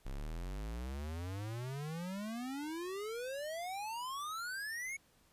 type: exponential sweep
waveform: square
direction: up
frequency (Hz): 31.74 to 2236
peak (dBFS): -40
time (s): 0.05-4.97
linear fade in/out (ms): 10
effects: pink hiss -69 dBFS RMS until 5.32 s + resampled to 32000 Hz